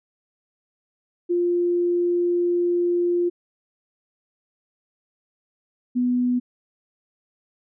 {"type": "tone pair in turn", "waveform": "sine", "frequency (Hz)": [349.9, 247.4], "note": ["F4", "B3"], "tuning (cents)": [3, 3], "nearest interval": "tritone", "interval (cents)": 600, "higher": "first", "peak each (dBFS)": -18, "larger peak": "neither", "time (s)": [[1.29, 3.3], [5.95, 6.4]], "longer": "first", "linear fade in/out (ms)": 20, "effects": []}